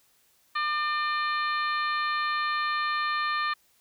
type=harmonic tone; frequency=600 Hz; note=D5; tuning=37 cents sharp; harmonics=2 / 3 / 4 / 5 / 6 / 7; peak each=-27 / -31 / -37 / -43 / -40 / -38 dBFS; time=0.55-3.54 s; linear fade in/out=10 ms; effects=white hiss -65 dBFS RMS until 3.8 s